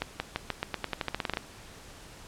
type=accelerating click train; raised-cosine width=0.3 ms; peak=-13 dBFS; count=16; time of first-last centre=0.02-1.371 s; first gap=180 ms; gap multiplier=0.89; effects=pink hiss -49 dBFS RMS until 2.27 s + low-pass 10000 Hz 12 dB/octave